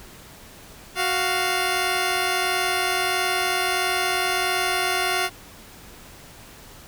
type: tone pair together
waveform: 10% pulse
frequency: 370 / 698.5 Hz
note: F#4 / F5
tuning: 0 / 0 cents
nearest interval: major seventh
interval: 1100 cents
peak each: -16 / -15 dBFS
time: 0.95-5.3 s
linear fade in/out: 50 ms
effects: pink hiss -45 dBFS RMS until 6.87 s